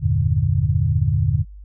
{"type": "chord", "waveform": "sine", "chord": "E half-diminished seventh", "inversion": "none", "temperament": "equal", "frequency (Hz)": [82.41, 98, 116.54, 146.83], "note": ["E2", "G2", "Bb2", "D3"], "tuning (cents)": [0, 0, 0, 0], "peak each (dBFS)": -21, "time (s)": [0, 1.45], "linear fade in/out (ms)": 50, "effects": ["added 50 Hz sine -36 dBFS peak until 1.64 s"]}